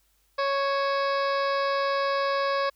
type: harmonic tone with a mistuned harmonic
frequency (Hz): 554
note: C#5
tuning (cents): -1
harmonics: 1 / 2 / 3 / 4 / 5 / 6 / 7 / 8 / 9 / 10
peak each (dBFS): -26 / -27 / -33 / -40 / -42 / -45 / -41 / -42 / -40 / -53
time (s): 0.38-2.7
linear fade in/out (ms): 10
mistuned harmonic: 5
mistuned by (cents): -110
effects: added 50 Hz sine -68 dBFS peak until 2.75 s + white hiss -68 dBFS RMS until 2.75 s